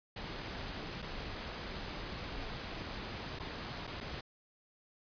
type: noise with dropouts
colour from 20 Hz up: pink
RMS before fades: -42 dBFS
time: 0.16-4.21 s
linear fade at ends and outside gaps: 5 ms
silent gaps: 1.021-1.024 / 3.39-3.397 / 3.87-3.874 / 4.004-4.009 s
effects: resampled to 11025 Hz